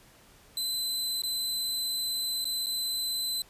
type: tone with dropouts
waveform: sawtooth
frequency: 4038 Hz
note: B7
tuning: 38 cents sharp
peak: -26 dBFS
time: 0.57-3.42 s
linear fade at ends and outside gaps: 2 ms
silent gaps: 1.22-1.235 / 2.444-2.453 / 2.661-2.667 s
effects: pink hiss -57 dBFS RMS until 3.49 s + resampled to 32000 Hz